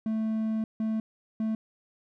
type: tone bursts at uneven times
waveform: triangle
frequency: 220 Hz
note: A3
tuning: in tune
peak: -24 dBFS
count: 3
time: 0.06-0.64 / 0.8-1 / 1.4-1.55 s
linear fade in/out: 2 ms
effects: none